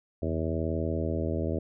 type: harmonic tone with a mistuned harmonic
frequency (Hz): 80.7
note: E2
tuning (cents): -36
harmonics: 1 / 2 / 3 / 4 / 5 / 6 / 7 / 8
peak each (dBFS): -31 / -36 / -35 / -35 / -36 / -39 / -37 / -39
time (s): 0.22-1.59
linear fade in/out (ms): 5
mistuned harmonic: 1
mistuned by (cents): +98
effects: none